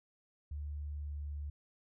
sine tone with pitch glide, 73.42 to 72.91 Hz, D2 to D2, 0 to -12 cents, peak -38 dBFS, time 0.51-1.5 s, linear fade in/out 5 ms, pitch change -12 cents, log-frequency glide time 1-1.14 s, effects none

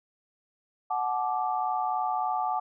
sine chord, D major, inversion first, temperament equal with one note detuned, 740 / 863.4 / 1174.7 Hz, F#5 / A5 / D6, 0 / -33 / 0 cents, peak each -29 / -30 / -32 dBFS, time 0.9-2.6 s, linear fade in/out 10 ms, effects none

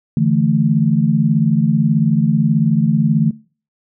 sine chord, D suspended second, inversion none, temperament just, 146.83 / 165.19 / 220.2 Hz, D3 / E3 / A3, 0 / +4 / +2 cents, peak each -16 dBFS, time 0.17-3.31 s, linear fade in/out 2 ms, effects noise-tail reverb RT60 0.4 s tail -21 dB re dry

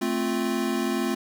square chord, F major, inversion first, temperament equal, 220 / 261.6 / 349.2 Hz, A3 / C4 / F4, 0 / 0 / 0 cents, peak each -29 dBFS, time 0.01-1.15 s, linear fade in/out 10 ms, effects none

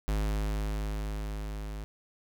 square tone with level ramp, 52.1 Hz, G#1, 6 cents sharp, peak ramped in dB -27 to -37 dBFS, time 0.08-1.84 s, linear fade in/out 0 ms, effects none

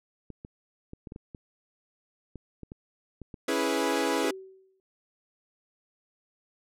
clicks, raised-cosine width 3 ms, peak -28 dBFS, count 12, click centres 0.303 / 0.449 / 0.934 / 1.072 / 1.121 / 1.161 / 1.348 / 2.357 / 2.633 / 2.719 / 3.217 / 3.342 s
sawtooth chord, C# minor seventh, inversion none, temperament equal with one note detuned, 277.2 / 329.6 / 415.3 / 492.5 Hz, C#4 / E4 / G#4 / B4, 0 / 0 / 0 / -5 cents, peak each -27 dBFS, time 3.48-4.31 s, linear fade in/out 5 ms
sine tone with exponential decay, 380.8 Hz, F#4, 50 cents sharp, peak -30 dBFS, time 4.24-4.8 s, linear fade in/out 1 ms, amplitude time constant 120 ms
effects low-pass 12000 Hz 12 dB/octave

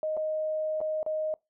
sine tone with dropouts, 622.3 Hz, D#5, in tune, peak -27 dBFS, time 0.03-1.34 s, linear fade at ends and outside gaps 1 ms, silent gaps 0.168-0.173 / 0.805-0.813 / 1.03-1.063 s, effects noise-tail reverb RT60 0.2 s tail -24 dB re dry

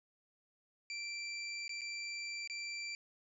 25% pulse tone with dropouts, 2349 Hz, D7, in tune, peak -36 dBFS, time 0.9-2.95 s, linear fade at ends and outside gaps 1 ms, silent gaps 1.68-1.693 / 1.81-1.816 / 2.475-2.498 s, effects resampled to 22050 Hz + 12-bit

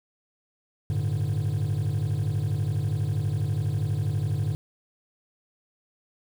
triangle chord, G suspended second, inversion none, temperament just, 98 / 110.25 / 147 Hz, G2 / A2 / D3, 0 / +4 / +2 cents, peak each -25 dBFS, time 0.9-4.55 s, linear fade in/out 0 ms, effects tanh soft clip ceiling -18 dBFS + 8-bit

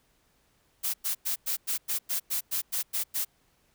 blue noise bursts, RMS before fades -29 dBFS, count 12, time 0.83-3.25 s, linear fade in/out 20 ms, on 110 ms, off 100 ms, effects pink hiss -68 dBFS RMS until 3.74 s

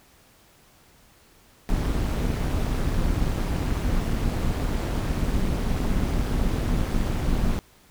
brown noise with amplitude modulation, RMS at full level -21 dBFS, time 1.69-7.59 s, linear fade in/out 0 ms, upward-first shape sine, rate 206 Hz, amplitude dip 65%, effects pink hiss -56 dBFS RMS until 7.9 s

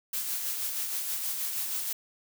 blue noise with tremolo, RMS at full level -31 dBFS, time 0.13-1.93 s, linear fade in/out 5 ms, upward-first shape sine, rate 6.3 Hz, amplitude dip 35%, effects none

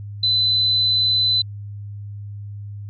sine tone, 4019 Hz, B7, 30 cents sharp, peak -15 dBFS, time 0.23-1.42 s, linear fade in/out 5 ms, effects added 102 Hz sine -30 dBFS peak until 2.89 s

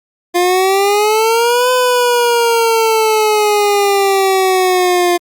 25% pulse exponential two-way sweep, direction up then down, 349.2 to 506 to 349.2 Hz, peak -6 dBFS, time 0.34-5.18 s, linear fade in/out 20 ms, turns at 1.71 s, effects Opus 48 kbps

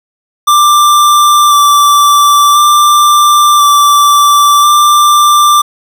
square tone with vibrato, 1174.7 Hz, D6, in tune, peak -4 dBFS, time 0.47-5.62 s, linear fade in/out 10 ms, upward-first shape square, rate 0.48 Hz, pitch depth 12 cents each way, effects 7-bit

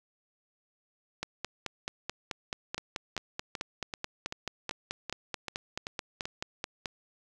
two click trains, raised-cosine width 0.2 ms, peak -18 / -16 dBFS, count 10 / 27, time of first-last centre 2.78-6.255 / 1.23-6.858 s, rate 2.59 / 4.62 Hz, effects none

